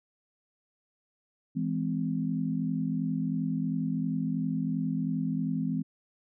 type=chord; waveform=sine; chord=E augmented; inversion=none; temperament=equal with one note detuned; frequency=164.81 / 207.7 / 257.4 Hz; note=E3 / G#3 / B#3; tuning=0 / 0 / -28 cents; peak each=-31 / -33 / -31 dBFS; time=1.55-5.83 s; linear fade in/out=20 ms; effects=none